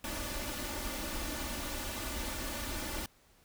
pink noise with comb filter, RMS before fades -38 dBFS, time 0.04-3.06 s, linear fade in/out 2 ms, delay 3.4 ms, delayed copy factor +0.75, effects pink hiss -65 dBFS RMS until 3.44 s

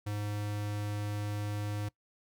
square tone, 103.83 Hz, G#2, in tune, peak -34 dBFS, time 0.06-1.89 s, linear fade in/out 10 ms, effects noise-tail reverb RT60 0.1 s tail -21 dB re dry

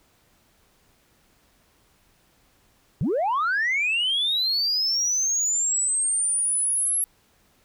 sine linear sweep, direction up, 110 to 11280 Hz, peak -19 dBFS, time 3.01-7.04 s, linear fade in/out 0 ms, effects tanh soft clip ceiling -18 dBFS + pink hiss -62 dBFS RMS until 7.64 s

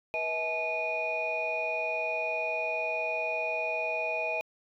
sine tone cluster, 485.8 / 641 / 856 / 2460 Hz, B4 / E5 / A5 / D#7, -29 / -49 / -48 / -20 cents, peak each -38 / -32 / -37 / -31 dBFS, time 0.14-4.41 s, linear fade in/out 0 ms, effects tanh soft clip ceiling -21 dBFS

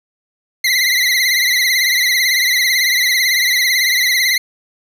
25% pulse tone with vibrato, 2029 Hz, B6, 46 cents sharp, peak -8 dBFS, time 0.64-4.38 s, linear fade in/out 5 ms, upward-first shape triangle, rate 18 Hz, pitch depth 100 cents each way, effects none

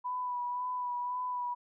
sine tone with vibrato, 987.8 Hz, B5, in tune, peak -32 dBFS, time 0.04-1.55 s, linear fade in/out 20 ms, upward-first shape sine, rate 1.9 Hz, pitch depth 23 cents each way, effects none

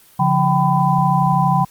sine tone cluster, 142.9 / 175.1 / 774 / 1002 Hz, D3 / F3 / G5 / B5, -47 / +5 / -22 / +25 cents, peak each -18 dBFS, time 0.19-1.65 s, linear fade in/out 10 ms, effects white hiss -49 dBFS RMS until 1.7 s + Opus 32 kbps

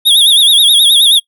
square tone with vibrato, 3520 Hz, A7, in tune, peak -5 dBFS, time 0.05-1.2 s, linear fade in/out 20 ms, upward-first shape sine, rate 9.4 Hz, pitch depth 130 cents each way, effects noise-tail reverb RT60 0.1 s tail -25 dB re dry

